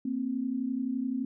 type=tone pair together; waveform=sine; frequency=233.1 / 264.8 Hz; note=A#3 / C4; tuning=0 / +21 cents; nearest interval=major second; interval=221 cents; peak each=-33 / -30 dBFS; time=0.05-1.25 s; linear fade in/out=5 ms; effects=none